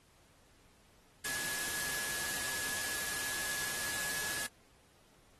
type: tone in noise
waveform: sine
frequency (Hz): 1690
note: G#6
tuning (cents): +30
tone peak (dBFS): -42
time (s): 1.24-4.47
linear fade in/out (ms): 10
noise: white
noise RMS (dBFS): -38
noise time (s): 1.24-4.47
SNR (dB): -7
effects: pink hiss -66 dBFS RMS until 5.39 s + AAC 32 kbps